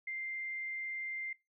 sine tone, 2094 Hz, C7, 1 cent sharp, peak -37 dBFS, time 0.07-1.33 s, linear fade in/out 5 ms, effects noise-tail reverb RT60 0.2 s tail -19 dB re dry

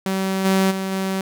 sawtooth tone with level steps, 191.3 Hz, G3, 42 cents flat, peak -16 / -11 / -19 / -17 dBFS, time 0.06-1.21 s, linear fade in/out 2 ms, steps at 0.44 / 0.7 / 0.91 s, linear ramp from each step 20 ms, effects none

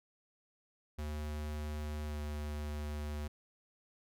square tone with pitch glide, 75.3 to 74.48 Hz, D2 to D2, +44 to +25 cents, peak -38 dBFS, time 0.98-3.28 s, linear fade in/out 10 ms, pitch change -19 cents, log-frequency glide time 2.07-2.13 s, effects none

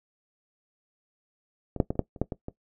clicks, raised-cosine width 2 ms, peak -20 / -7 / -14 / -28 / -10 / -29 / -11 / -18 / -21 dBFS, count 9, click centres 1.763 / 1.802 / 1.905 / 1.955 / 1.993 / 2.162 / 2.216 / 2.322 / 2.484 s, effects noise-tail reverb RT60 0.1 s tail -17 dB re dry

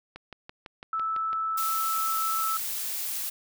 click train, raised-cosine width 0.3 ms, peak -25 dBFS, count 8, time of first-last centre 0.16-1.331 s, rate 5.98 Hz
sine tone, 1313 Hz, E6, 7 cents flat, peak -26 dBFS, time 0.93-2.57 s, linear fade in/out 2 ms
blue noise, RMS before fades -32 dBFS, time 1.57-3.3 s, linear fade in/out 10 ms
effects none

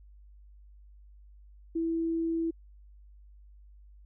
sine tone, 329.6 Hz, E4, in tune, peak -27 dBFS, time 1.75-2.51 s, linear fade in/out 10 ms, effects added 50 Hz sine -51 dBFS peak until 4.05 s

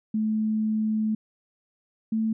sine tone pair in turn, 216.9 / 221.1 Hz, A3 / A3, -25 / +9 cents, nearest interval unison, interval 34 cents, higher second, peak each -22 dBFS, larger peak neither, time 0.14-1.15 / 2.12-2.33 s, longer first, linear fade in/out 5 ms, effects none

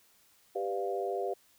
sine chord, G dominant seventh, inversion none, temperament equal, 392 / 493.9 / 587.3 / 698.5 Hz, G4 / B4 / D5 / F5, 0 / 0 / 0 / 0 cents, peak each -34 / -37 / -40 / -36 dBFS, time 0.55-1.34 s, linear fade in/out 10 ms, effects white hiss -65 dBFS RMS until 1.58 s

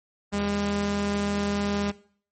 sawtooth tone pair together, 80.5 / 202.8 Hz, E2 / G#3, -41 / -41 cents, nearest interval octave + major third, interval 1600 cents, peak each -32 / -21 dBFS, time 0.32-1.92 s, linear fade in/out 20 ms, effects noise-tail reverb RT60 0.5 s tail -19 dB re dry + MP3 32 kbps

